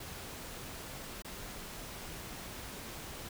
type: noise with dropouts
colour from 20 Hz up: pink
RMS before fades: -45 dBFS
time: 0-3.29 s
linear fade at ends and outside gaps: 5 ms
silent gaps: 1.222-1.246 s
effects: none